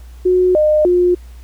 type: tone with pitch steps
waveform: sine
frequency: 365.3 / 609 / 356.4 Hz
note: F#4 / D#5 / F4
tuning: -22 / -37 / +35 cents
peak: -9 dBFS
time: 0.25-1.15 s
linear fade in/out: 10 ms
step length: 300 ms
effects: added 60 Hz sine -33 dBFS peak until 1.43 s + pink hiss -50 dBFS RMS until 1.43 s